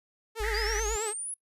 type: tone with vibrato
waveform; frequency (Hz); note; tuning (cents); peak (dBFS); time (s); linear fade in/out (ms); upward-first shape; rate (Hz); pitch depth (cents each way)
sawtooth; 432.7; A4; -29; -27; 0.35-1.14; 50; triangle; 9.1; 110
type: tone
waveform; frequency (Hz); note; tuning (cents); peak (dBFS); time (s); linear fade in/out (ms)
sine; 50.3; G1; +45; -31; 0.4-0.96; 5
type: band-pass noise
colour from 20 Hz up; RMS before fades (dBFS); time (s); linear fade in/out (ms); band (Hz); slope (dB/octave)
white; -36; 0.43-0.8; 5; 1600 to 2100; 96
type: exponential sweep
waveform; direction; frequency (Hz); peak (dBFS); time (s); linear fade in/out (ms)
sine; up; 4699 to 10548; -33; 0.54-1.34; 2
effects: noise-tail reverb RT60 0.1 s tail -22 dB re dry + resampled to 32000 Hz